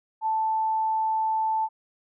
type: tone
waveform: sine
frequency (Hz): 880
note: A5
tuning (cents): 0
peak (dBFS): -22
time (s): 0.21-1.69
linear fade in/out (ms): 50
effects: none